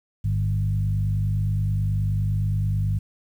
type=tone with frequency modulation; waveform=sine; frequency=103.2 Hz; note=G#2; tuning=10 cents flat; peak=-20 dBFS; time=0.24-2.99 s; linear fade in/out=10 ms; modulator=49.5 Hz; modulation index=0.91; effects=9-bit